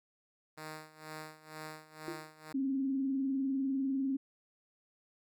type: tone with tremolo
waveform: 5% pulse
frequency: 155.56 Hz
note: D#3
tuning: in tune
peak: -31 dBFS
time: 0.57-2.53 s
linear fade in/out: 10 ms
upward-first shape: sine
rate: 2.1 Hz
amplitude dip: 85%
type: tone with exponential decay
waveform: sine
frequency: 339.1 Hz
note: E4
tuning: 49 cents sharp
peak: -35 dBFS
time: 2.08-2.31 s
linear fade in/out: 1 ms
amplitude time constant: 50 ms
type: tone with vibrato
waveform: sine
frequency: 269.4 Hz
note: C#4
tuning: 49 cents flat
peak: -30 dBFS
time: 2.54-4.17 s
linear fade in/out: 10 ms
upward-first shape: triangle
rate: 20 Hz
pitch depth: 72 cents each way
effects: none